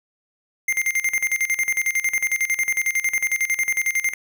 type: tone with tremolo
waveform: square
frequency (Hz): 2100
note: C7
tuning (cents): +6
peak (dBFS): -18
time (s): 0.68-4.14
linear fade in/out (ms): 5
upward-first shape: square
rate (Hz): 11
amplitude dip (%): 80
effects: none